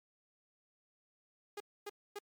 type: tone bursts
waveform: sawtooth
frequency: 409.9 Hz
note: G#4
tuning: 23 cents flat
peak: -37 dBFS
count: 3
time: 1.57-2.189 s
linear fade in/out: 5 ms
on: 33 ms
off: 260 ms
effects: MP3 96 kbps